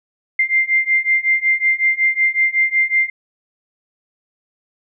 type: beating tone pair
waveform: sine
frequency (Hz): 2093 / 2098.4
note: C7 / C7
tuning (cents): 0 / +4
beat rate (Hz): 5.4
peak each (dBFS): -17 / -16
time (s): 0.39-3.1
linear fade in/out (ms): 5
effects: none